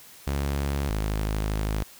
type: tone pair in turn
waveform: sawtooth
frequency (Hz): 70.2 / 52.59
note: C#2 / G#1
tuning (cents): +22 / +22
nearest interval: perfect fourth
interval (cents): 500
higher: first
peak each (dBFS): -21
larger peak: neither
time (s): 0.27-0.9 / 0.9-1.83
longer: second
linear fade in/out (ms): 0
effects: white hiss -49 dBFS RMS until 1.99 s